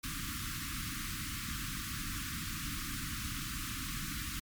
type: band-stop noise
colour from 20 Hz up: pink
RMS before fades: -39 dBFS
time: 0.03-4.4 s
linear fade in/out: 10 ms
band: 320 to 1100 Hz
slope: 96 dB/octave
effects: MP3 96 kbps